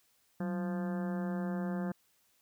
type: harmonic tone with a mistuned harmonic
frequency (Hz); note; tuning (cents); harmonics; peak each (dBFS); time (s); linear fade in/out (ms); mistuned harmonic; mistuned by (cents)
174.61; F3; 0; 1 / 2 / 3 / 4 / 5 / 6 / 7 / 8 / 9 / 10; -33 / -43 / -44 / -47 / -51 / -54 / -53 / -56 / -52 / -56; 0.4-1.92; 5; 1; +110
effects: white hiss -71 dBFS RMS until 2.41 s